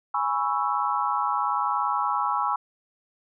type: chord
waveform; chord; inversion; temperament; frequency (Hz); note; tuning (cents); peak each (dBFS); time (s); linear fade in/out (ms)
sine; C# minor seventh; second; equal; 830.6 / 987.8 / 1108.7 / 1318.5; G#5 / B5 / C#6 / E6; 0 / 0 / 0 / 0; -28; 0.14-2.56; 5
effects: none